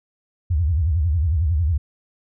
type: tone with vibrato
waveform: sine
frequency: 80 Hz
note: D#2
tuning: 49 cents sharp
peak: -16 dBFS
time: 0.5-1.78 s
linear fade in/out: 10 ms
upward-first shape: sine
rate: 11 Hz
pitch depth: 230 cents each way
effects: none